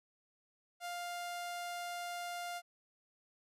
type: tone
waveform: sawtooth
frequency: 701 Hz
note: F5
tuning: 6 cents sharp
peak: -36 dBFS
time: 0.8-2.62 s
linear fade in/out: 50 ms
effects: resampled to 32000 Hz